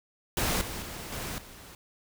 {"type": "noise with level steps", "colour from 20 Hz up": "pink", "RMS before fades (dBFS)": [-28, -37, -40, -36, -48], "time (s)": [0.37, 1.75], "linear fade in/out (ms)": 2, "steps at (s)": [0.61, 0.82, 1.12, 1.38], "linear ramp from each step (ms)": 2, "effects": []}